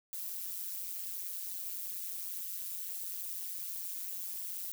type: noise with amplitude modulation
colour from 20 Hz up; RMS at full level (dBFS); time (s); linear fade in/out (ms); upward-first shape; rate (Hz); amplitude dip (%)
violet; -36; 0.13-4.72; 0; sine; 183; 100
effects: none